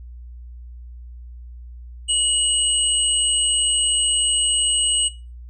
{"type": "tone pair together", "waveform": "sine", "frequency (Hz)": [2919, 8256], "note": ["F#7", "C9"], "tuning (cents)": [-24, -24], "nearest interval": "octave + tritone", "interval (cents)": 1800, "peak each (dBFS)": -20, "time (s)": [2.08, 5.09], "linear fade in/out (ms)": 20, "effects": ["noise-tail reverb RT60 0.3 s tail -17 dB re dry", "added 60 Hz sine -35 dBFS peak until 5.49 s"]}